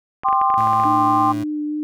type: clicks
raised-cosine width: 0.5 ms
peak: -16 dBFS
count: 11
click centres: 0.235 / 0.286 / 0.328 / 0.415 / 0.502 / 0.541 / 0.606 / 0.672 / 0.732 / 0.799 / 0.837 s
type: chord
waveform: sine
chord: G suspended fourth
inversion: none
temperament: equal with one note detuned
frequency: 784 / 1046.5 / 1196.6 Hz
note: G5 / C6 / D6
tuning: 0 / 0 / +32 cents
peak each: -18 / -17 / -21 dBFS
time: 0.24-1.33 s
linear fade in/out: 20 ms
type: tone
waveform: 25% pulse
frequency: 110 Hz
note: A2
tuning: in tune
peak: -24 dBFS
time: 0.57-1.44 s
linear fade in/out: 10 ms
type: tone with vibrato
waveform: sine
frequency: 300 Hz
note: D4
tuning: 37 cents sharp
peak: -21 dBFS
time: 0.85-1.83 s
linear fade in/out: 0 ms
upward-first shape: sine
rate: 3.5 Hz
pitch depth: 12 cents each way
effects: none